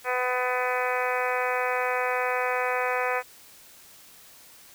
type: harmonic tone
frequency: 250.7 Hz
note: B3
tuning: 26 cents sharp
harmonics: 2 / 3 / 4 / 5 / 6 / 7 / 8 / 9 / 10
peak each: -29 / -31 / -32 / -33 / -34 / -34 / -35 / -36 / -36 dBFS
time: 0.04-3.23 s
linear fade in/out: 50 ms
effects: white hiss -51 dBFS RMS until 4.74 s